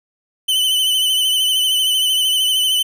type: tone with vibrato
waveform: 45% pulse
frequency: 3028 Hz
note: F#7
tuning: 39 cents sharp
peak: -14 dBFS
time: 0.48-2.83 s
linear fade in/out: 10 ms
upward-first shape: sine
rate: 13 Hz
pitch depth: 40 cents each way
effects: none